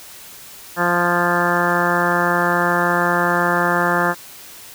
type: harmonic tone with a mistuned harmonic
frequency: 174.61 Hz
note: F3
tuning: in tune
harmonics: 1 / 2 / 3 / 4 / 5 / 6 / 7 / 8 / 9 / 10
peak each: -24 / -24 / -24 / -24 / -24 / -24 / -24 / -24 / -24 / -24 dBFS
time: 0.76-4.15 s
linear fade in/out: 50 ms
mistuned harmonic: 9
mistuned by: +19 cents
effects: white hiss -39 dBFS RMS until 4.74 s